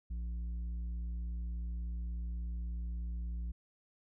sine tone with tanh clipping, 58.27 Hz, A#1, in tune, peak -37 dBFS, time 0.1-3.52 s, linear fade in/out 10 ms, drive 6 dB, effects none

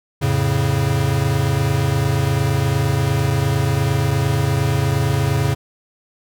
square chord, F augmented, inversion none, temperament equal, 87.31 / 110 / 138.59 Hz, F2 / A2 / C#3, 0 / 0 / 0 cents, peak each -24 / -21 / -19 dBFS, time 0.21-5.55 s, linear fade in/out 20 ms, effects none

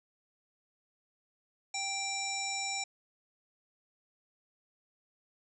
harmonic tone, 784 Hz, G5, in tune, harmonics 1 / 3 / 5 / 7 / 9 / 10, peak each -40 / -38 / -43 / -40 / -39 / -46 dBFS, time 1.74-2.84 s, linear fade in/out 5 ms, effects none

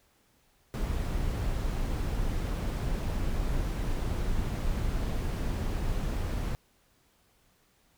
brown noise, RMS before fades -30 dBFS, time 0.74-6.55 s, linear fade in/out 0 ms, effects pink hiss -67 dBFS RMS until 7.97 s

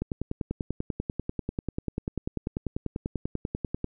click train, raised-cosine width 3 ms, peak -16 dBFS, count 40, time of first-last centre 0.02-3.844 s, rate 10.2 Hz, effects none

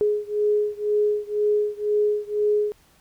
sine beating tone pair, 417.7 / 419.7 Hz, G#4 / G#4, +10 / +18 cents, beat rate 2 Hz, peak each -22 / -23 dBFS, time 0.01-2.72 s, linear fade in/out 0 ms, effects pink hiss -58 dBFS RMS until 3 s

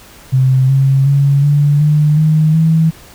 sine tone with pitch steps, 130.81 / 135.42 / 140.2 / 145.14 / 150.26 / 155.56 / 161.05 Hz, C3 / C#3 / C#3 / D3 / D3 / D#3 / E3, 0 / -40 / +20 / -20 / +40 / 0 / -40 cents, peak -7 dBFS, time 0.32-2.91 s, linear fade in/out 20 ms, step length 370 ms, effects pink hiss -39 dBFS RMS until 3.14 s

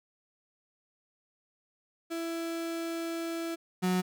35% pulse tone pair in turn, 332.2 / 183.13 Hz, E4 / F#3, +13 / -18 cents, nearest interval minor seventh, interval 1031 cents, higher first, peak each -31 / -24 dBFS, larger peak second, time 2.1-3.56 / 3.82-4.02 s, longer first, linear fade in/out 20 ms, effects none

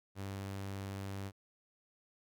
sawtooth tone, 98 Hz, G2, in tune, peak -36 dBFS, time 0.15-1.32 s, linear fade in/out 50 ms, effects Opus 48 kbps

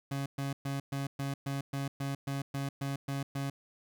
30% pulse tone bursts, 138.59 Hz, C#3, in tune, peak -30 dBFS, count 13, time 0.11-3.5 s, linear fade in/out 5 ms, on 150 ms, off 120 ms, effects none

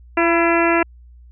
harmonic tone with a mistuned harmonic, 337.6 Hz, E4, 41 cents sharp, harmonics 1 / 2 / 3 / 4 / 5 / 6 / 7 / 8, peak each -17 / -20 / -22 / -23 / -24 / -25 / -25 / -26 dBFS, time 0.17-0.83 s, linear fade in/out 5 ms, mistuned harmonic 3, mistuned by -38 cents, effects added 60 Hz sine -41 dBFS peak until 1.31 s

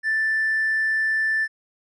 triangle tone, 1765 Hz, A6, 5 cents sharp, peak -16 dBFS, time 0.03-1.48 s, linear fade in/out 50 ms, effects tanh soft clip ceiling -16 dBFS + resampled to 22050 Hz

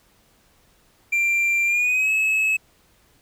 triangle tone with pitch glide, 2369 to 2583 Hz, D7 to E7, +14 to -36 cents, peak -16 dBFS, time 1.12-2.57 s, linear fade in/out 10 ms, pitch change +150 cents, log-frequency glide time 1.65-2.11 s, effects pink hiss -59 dBFS RMS until 3.21 s

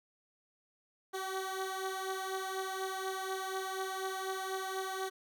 15% pulse beating tone pair, 379.5 / 383.6 Hz, F#4 / G4, +44 / -37 cents, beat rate 4.1 Hz, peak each -31 / -35 dBFS, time 1.13-5.1 s, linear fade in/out 20 ms, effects none

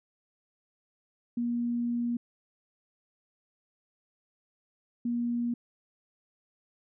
sine tone bursts at uneven times, 238.3 Hz, A#3, 38 cents sharp, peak -27 dBFS, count 2, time 1.37-2.17 / 5.05-5.54 s, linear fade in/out 5 ms, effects none

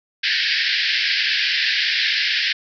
pink band-pass noise, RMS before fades -20 dBFS, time 0.23-2.53 s, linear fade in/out 10 ms, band 1600 to 5200 Hz, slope 96 dB/octave, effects none

